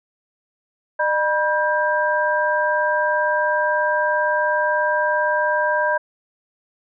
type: tone cluster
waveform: sine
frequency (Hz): 606 / 969 / 1587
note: D#5 / B5 / G6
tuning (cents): -46 / -33 / +21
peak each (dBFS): -21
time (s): 0.99-5.98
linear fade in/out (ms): 10
effects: none